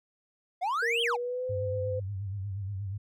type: exponential two-way sweep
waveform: triangle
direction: up then down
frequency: 678 to 3329 to 678 Hz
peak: -25 dBFS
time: 0.61-1.17 s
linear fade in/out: 20 ms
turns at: 1.02 s
type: tone with pitch glide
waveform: sine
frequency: 466.2 to 511.3 Hz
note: A#4 to C5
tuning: 0 to -40 cents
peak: -30 dBFS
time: 0.82-2 s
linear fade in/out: 10 ms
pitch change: +160 cents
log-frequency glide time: 1-1.49 s
type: tone with vibrato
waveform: sine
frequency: 98.5 Hz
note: G2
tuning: 9 cents sharp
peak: -32 dBFS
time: 1.49-2.98 s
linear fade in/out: 10 ms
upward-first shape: sine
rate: 8.4 Hz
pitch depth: 82 cents each way
effects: none